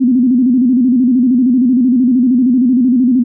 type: tone with vibrato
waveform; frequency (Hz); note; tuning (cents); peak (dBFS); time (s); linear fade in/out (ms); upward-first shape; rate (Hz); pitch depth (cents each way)
sine; 250; B3; +21; -7; 0-3.24; 20; square; 13; 89
effects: none